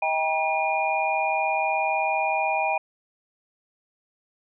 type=tone cluster; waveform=sine; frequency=636 / 792 / 955 / 2430 Hz; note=D#5 / G5 / A#5 / D#7; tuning=+38 / +18 / +42 / -42 cents; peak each=-28 / -25 / -29 / -27 dBFS; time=0.02-2.78 s; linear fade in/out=5 ms; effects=none